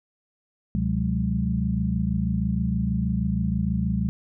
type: tone cluster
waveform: sine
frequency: 70.5 / 125 / 180.2 / 206.5 Hz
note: C#2 / B2 / F#3 / G#3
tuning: +30 / +21 / -45 / -10 cents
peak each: -28 / -28 / -26 / -27 dBFS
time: 0.75-4.09 s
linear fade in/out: 0 ms
effects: none

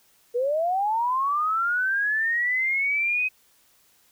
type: linear sweep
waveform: sine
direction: up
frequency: 466.2 to 2536 Hz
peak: -21 dBFS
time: 0.34-3.29 s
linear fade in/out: 20 ms
effects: white hiss -61 dBFS RMS until 4.11 s

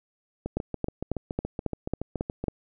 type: two click trains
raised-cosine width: 2 ms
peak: -17 / -13 dBFS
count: 15 / 8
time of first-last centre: 0.46-2.44 / 0.57-2.483 s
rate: 7.07 / 3.66 Hz
effects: none

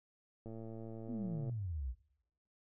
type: click train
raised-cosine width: 2 ms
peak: -35 dBFS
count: 117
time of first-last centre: 0.46-1.496 s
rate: 112 Hz
type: exponential sweep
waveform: sine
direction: down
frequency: 261.3 to 56.1 Hz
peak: -37 dBFS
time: 1.07-1.95 s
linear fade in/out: 50 ms
effects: noise-tail reverb RT60 0.8 s tail -20 dB re dry

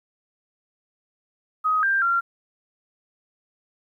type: tone with pitch steps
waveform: sine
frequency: 1259 / 1585 / 1378 Hz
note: D#6 / G6 / F6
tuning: +20 / +19 / -24 cents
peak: -18 dBFS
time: 1.64-2.21 s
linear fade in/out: 20 ms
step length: 190 ms
effects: 10-bit

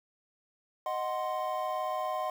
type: chord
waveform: triangle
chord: C diminished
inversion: first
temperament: equal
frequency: 622.3 / 740 / 1046.5 Hz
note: Eb5 / Gb5 / C6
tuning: 0 / 0 / 0 cents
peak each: -33 dBFS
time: 0.86-2.3 s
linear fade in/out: 2 ms
effects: 9-bit

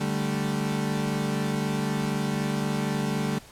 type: chord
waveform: 35% pulse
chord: D suspended fourth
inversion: none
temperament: equal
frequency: 146.83 / 196 / 220 Hz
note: D3 / G3 / A3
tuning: 0 / 0 / 0 cents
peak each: -28 dBFS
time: 0-3.39 s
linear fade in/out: 10 ms
effects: pink hiss -49 dBFS RMS until 3.51 s + low-pass 12000 Hz 12 dB/octave

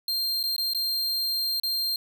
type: tone with dropouts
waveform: 45% pulse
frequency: 4186 Hz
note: C8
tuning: in tune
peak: -24 dBFS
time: 0.08-1.96 s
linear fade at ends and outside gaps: 2 ms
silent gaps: 0.43-0.437 / 0.564-0.58 / 0.735-0.747 / 1.599-1.634 s
effects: none

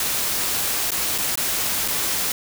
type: noise with dropouts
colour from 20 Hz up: white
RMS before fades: -23 dBFS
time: 0-2.32 s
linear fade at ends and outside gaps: 2 ms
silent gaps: 0.907-0.917 / 1.18-1.183 / 1.356-1.374 / 1.879-1.883 s
effects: none

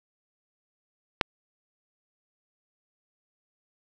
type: click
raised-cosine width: 0.3 ms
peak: -4 dBFS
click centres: 1.212 s
effects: none

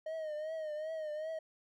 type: tone with vibrato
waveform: triangle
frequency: 622.3 Hz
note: D#5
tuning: in tune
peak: -35 dBFS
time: 0.06-1.39 s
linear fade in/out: 5 ms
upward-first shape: triangle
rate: 2.6 Hz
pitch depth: 76 cents each way
effects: none

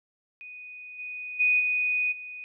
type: tone with level steps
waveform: sine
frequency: 2484 Hz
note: D#7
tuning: 3 cents flat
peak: -40 / -34 / -19 / -23 / -37 dBFS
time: 0.41-2.44 s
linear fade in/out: 0 ms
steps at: 0.98 / 1.39 / 1.59 / 2.11 s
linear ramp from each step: 20 ms
effects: none

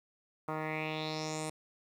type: tone with low-pass filter sweep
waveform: 10% pulse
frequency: 155.9 Hz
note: D#3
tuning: 4 cents sharp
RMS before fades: -37 dBFS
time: 0.48-1.5 s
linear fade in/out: 5 ms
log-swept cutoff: 1300 to 9400 Hz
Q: 4.2
effects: 10-bit

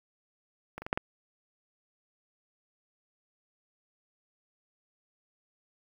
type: clicks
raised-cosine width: 0.5 ms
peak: -24 / -26 / -22 / -11 / -15 dBFS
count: 5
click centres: 0.78 / 0.82 / 0.865 / 0.929 / 0.975 s
effects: 8-bit

